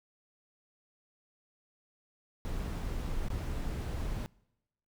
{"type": "noise with dropouts", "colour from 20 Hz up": "brown", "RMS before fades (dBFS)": -35, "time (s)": [2.45, 4.26], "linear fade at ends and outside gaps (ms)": 0, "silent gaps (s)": [3.284, 3.302], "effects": ["noise-tail reverb RT60 0.9 s tail -24 dB re dry"]}